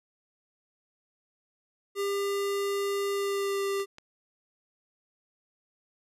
square tone with pitch glide, 400 to 395.6 Hz, G4 to G4, +35 to +16 cents, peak -28 dBFS, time 1.95-3.86 s, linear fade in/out 50 ms, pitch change -19 cents, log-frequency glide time 3.13-3.63 s
clicks, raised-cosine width 0.2 ms, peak -29 dBFS, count 2, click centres 3.799 / 3.984 s
effects resampled to 32000 Hz

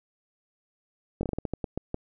slowing click train, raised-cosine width 2 ms, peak -16 dBFS, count 11, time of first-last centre 1.21-1.944 s, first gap 21 ms, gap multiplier 1.26, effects none

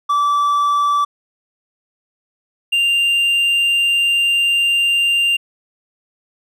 triangle tone pair in turn, 1159 / 2789 Hz, D6 / F7, -23 / -3 cents, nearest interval octave + minor third, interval 1520 cents, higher second, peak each -11 dBFS, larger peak neither, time 0.09-1.05 / 2.72-5.37 s, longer second, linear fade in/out 10 ms, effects none

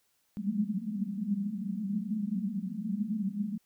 pink band-pass noise, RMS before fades -33 dBFS, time 0.37-3.58 s, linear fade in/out 0 ms, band 190 to 220 Hz, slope 96 dB/octave, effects white hiss -73 dBFS RMS until 3.65 s

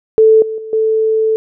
sine tone with level steps, 440 Hz, A4, in tune, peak -4 / -18 / -24 / -10 dBFS, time 0.18-1.36 s, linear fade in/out 0 ms, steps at 0.42 / 0.58 / 0.73 s, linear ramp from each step 2 ms, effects none

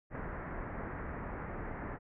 pink low-pass noise, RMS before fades -41 dBFS, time 0.1-1.99 s, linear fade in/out 50 ms, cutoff 2000 Hz, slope 48 dB/octave, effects none

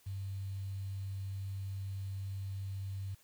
sine tone with quantisation, 97.3 Hz, G2, 12 cents flat, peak -37 dBFS, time 0.06-3.15 s, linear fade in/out 10 ms, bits 10, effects white hiss -66 dBFS RMS until 3.23 s

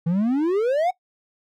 triangle exponential sweep, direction up, 160 to 758 Hz, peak -16 dBFS, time 0.06-0.91 s, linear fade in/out 10 ms, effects noise-tail reverb RT60 0.1 s tail -20 dB re dry

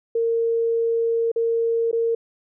sine tone with dropouts, 460 Hz, A#4, 23 cents flat, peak -18 dBFS, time 0.15-2.15 s, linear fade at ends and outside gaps 5 ms, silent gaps 1.317-1.36 / 1.914-1.928 s, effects none

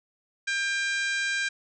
harmonic tone with a mistuned harmonic, 797 Hz, G5, 28 cents sharp, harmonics 2 / 3 / 4 / 5 / 6 / 7 / 8 / 9 / 10, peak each -27 / -32 / -39 / -37 / -42 / -42 / -42 / -46 / -44 dBFS, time 0.47-1.49 s, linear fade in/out 10 ms, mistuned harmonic 5, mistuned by -22 cents, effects none

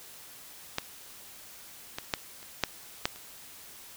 clicks, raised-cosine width 0.2 ms, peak -11 / -16 / -9 / -30 / -7 / -8 / -29 dBFS, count 7, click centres 0.784 / 1.985 / 2.138 / 2.429 / 2.637 / 3.055 / 3.16 s, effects white hiss -49 dBFS RMS until 3.96 s

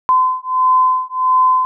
sine beating tone pair, 1023 / 1024.5 Hz, C6 / C6, -39 / -37 cents, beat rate 1.5 Hz, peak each -14 dBFS, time 0.09-1.65 s, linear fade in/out 0 ms, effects none

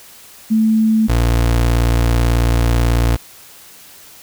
sine / 30% pulse tone pair in turn, 220 / 58.27 Hz, A3 / A#1, 0 / 0 cents, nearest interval octave + major seventh, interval 2300 cents, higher first, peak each -10 / -9 dBFS, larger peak second, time 0.5-1.08 / 1.08-3.17 s, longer second, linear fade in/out 20 ms, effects white hiss -41 dBFS RMS until 4.22 s

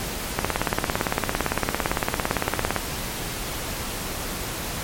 click train, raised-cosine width 0.5 ms, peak -5 dBFS, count 43, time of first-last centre 0.39-2.763 s, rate 17.7 Hz, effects pink hiss -30 dBFS RMS until 4.83 s + MP3 64 kbps

